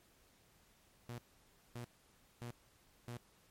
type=tone bursts; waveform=sawtooth; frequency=120 Hz; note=B2; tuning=49 cents flat; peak=-40 dBFS; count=4; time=1.09-3.172 s; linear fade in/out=0 ms; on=93 ms; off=570 ms; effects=pink hiss -69 dBFS RMS until 3.5 s + MP3 64 kbps